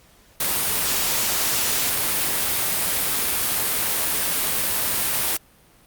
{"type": "noise", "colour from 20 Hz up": "white", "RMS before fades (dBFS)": -22, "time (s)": [0.4, 5.37], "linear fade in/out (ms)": 5, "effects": ["pink hiss -54 dBFS RMS until 5.86 s", "Opus 48 kbps"]}